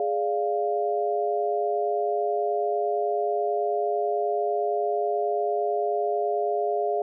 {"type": "chord", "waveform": "sine", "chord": "D diminished", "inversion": "second", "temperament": "equal with one note detuned", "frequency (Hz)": [415.3, 587.3, 696.4], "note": ["Ab4", "D5", "F5"], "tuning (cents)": [0, 0, -5], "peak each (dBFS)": [-26, -30, -26], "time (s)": [0, 7.02], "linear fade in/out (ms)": 2, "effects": []}